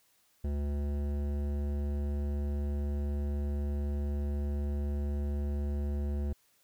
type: tone with hard clipping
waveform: sine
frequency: 72 Hz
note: D2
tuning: 34 cents flat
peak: -32 dBFS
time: 0.44-6.33 s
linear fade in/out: 5 ms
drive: 14 dB
effects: white hiss -69 dBFS RMS until 6.63 s